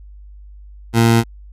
20% pulse tone, 115.3 Hz, A#2, 19 cents flat, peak -5 dBFS, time 0.93-1.24 s, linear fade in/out 50 ms, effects added 50 Hz sine -36 dBFS peak until 1.52 s + resampled to 32000 Hz

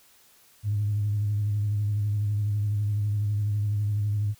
sine tone with vibrato, 103.8 Hz, G#2, in tune, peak -22 dBFS, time 0.63-4.35 s, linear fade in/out 50 ms, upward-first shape sine, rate 12 Hz, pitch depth 37 cents each way, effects tanh soft clip ceiling -18 dBFS + white hiss -58 dBFS RMS until 4.39 s

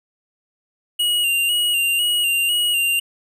square tone with vibrato, 2842 Hz, F7, 30 cents sharp, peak -17 dBFS, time 0.99-3 s, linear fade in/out 10 ms, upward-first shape square, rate 2 Hz, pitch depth 36 cents each way, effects none

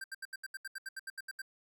square tone bursts, 1572 Hz, G6, 4 cents sharp, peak -40 dBFS, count 14, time 0.01-1.419 s, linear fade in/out 5 ms, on 31 ms, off 75 ms, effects none

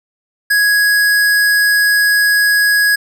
square tone, 1664 Hz, G#6, 3 cents sharp, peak -10 dBFS, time 0.5-2.96 s, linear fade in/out 10 ms, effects none

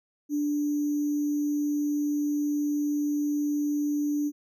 sine tone with sample-and-hold, 293.7 Hz, D4, in tune, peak -24 dBFS, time 0.29-4.32 s, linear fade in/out 50 ms, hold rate 6300 Hz, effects none

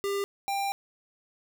square tone pair in turn, 399.1 / 793.1 Hz, G4 / G5, +31 / +20 cents, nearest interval octave, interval 1189 cents, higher second, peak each -28 dBFS, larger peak neither, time 0.04-0.24 / 0.48-0.72 s, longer second, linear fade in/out 0 ms, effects none

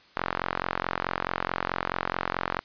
sawtooth tone with band-pass filter, 44.64 Hz, F1, 39 cents sharp, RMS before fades -31 dBFS, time 0.16-2.6 s, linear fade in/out 10 ms, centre 1300 Hz, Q 1.5, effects white hiss -56 dBFS RMS until 2.64 s + resampled to 11025 Hz

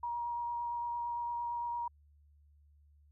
sine tone with vibrato, 950 Hz, A#5, 33 cents sharp, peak -34 dBFS, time 0.03-1.88 s, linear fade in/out 5 ms, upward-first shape sine, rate 8.8 Hz, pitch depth 10 cents each way, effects added 73 Hz sine -61 dBFS peak until 3.11 s

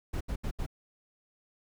brown noise bursts, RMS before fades -33 dBFS, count 4, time 0.13-0.664 s, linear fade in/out 10 ms, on 78 ms, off 74 ms, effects none

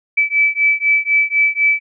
sine beating tone pair, 2305 / 2309 Hz, D7 / D7, -33 / -30 cents, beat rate 4 Hz, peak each -15 dBFS, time 0.17-1.8 s, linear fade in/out 10 ms, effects none

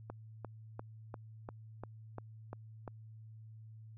click train, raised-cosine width 1 ms, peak -29 dBFS, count 9, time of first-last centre 0.1-2.878 s, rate 2.88 Hz, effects added 110 Hz sine -50 dBFS peak until 3.97 s

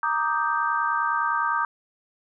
sine chord, Eb major seventh, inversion second, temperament equal, 932.3 / 1174.7 / 1244.5 / 1568 Hz, Bb5 / D6 / Eb6 / G6, 0 / 0 / 0 / 0 cents, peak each -27 dBFS, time 0.03-1.65 s, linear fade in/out 2 ms, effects none

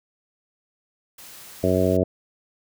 white noise, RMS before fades -43 dBFS, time 1.18-1.97 s, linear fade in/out 5 ms
harmonic tone, 92.5 Hz, F#2, in tune, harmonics 1 / 2 / 3 / 4 / 5 / 6 / 7, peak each -25 / -25 / -25 / -25 / -25 / -25 / -25 dBFS, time 1.63-2.04 s, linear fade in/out 10 ms
effects none

